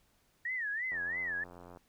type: tone with vibrato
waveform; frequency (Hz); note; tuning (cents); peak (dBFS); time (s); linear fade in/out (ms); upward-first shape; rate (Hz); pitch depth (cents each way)
sine; 1842; A#6; -21; -33; 0.45-1.44; 5; sine; 3; 190
type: click train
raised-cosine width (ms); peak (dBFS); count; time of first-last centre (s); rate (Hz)
1; -37; 76; 0.92-1.772; 88
effects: pink hiss -71 dBFS RMS until 1.88 s